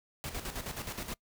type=noise with tremolo; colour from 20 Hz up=pink; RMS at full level=-38 dBFS; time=0.24-1.14 s; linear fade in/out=0 ms; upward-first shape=square; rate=9.5 Hz; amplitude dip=60%; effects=noise-tail reverb RT60 0.1 s tail -24 dB re dry